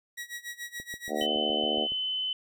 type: tone with tremolo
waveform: sawtooth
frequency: 1915 Hz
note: A#6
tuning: 46 cents sharp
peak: -31 dBFS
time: 0.17-1.27 s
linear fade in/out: 10 ms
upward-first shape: sine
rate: 7 Hz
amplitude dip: 90%
type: click train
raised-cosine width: 2 ms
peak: -32 dBFS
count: 9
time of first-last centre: 0.8-1.92 s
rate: 7.14 Hz
type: harmonic tone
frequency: 75.2 Hz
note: D2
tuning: 42 cents sharp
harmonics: 3 / 4 / 5 / 6 / 7 / 8 / 9 / 10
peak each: -36 / -36 / -36 / -36 / -36 / -36 / -36 / -36 dBFS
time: 1.08-1.88 s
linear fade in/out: 50 ms
type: tone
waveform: sine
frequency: 3033 Hz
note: F#7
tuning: 42 cents sharp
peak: -28 dBFS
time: 1.21-2.33 s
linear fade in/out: 2 ms
effects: none